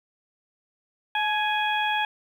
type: harmonic tone with a mistuned harmonic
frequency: 832 Hz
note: G#5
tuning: 3 cents sharp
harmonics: 1 / 2 / 3 / 4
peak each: -25 / -28 / -30 / -31 dBFS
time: 1.15-2.05 s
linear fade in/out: 2 ms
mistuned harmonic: 1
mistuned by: +41 cents
effects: 9-bit